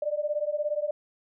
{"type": "beating tone pair", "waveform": "sine", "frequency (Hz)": [587.3, 604.3], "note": ["D5", "D5"], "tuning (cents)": [0, 49], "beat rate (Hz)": 17, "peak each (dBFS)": -29, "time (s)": [0.02, 0.91], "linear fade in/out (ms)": 5, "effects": []}